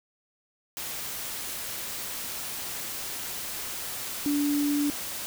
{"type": "tone in noise", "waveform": "sine", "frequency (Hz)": 290, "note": "D4", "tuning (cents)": -22, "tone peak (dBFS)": -23, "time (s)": [4.26, 4.9], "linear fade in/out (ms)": 0, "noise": "white", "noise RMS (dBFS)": -35, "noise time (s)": [0.77, 5.26], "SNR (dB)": 9, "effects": []}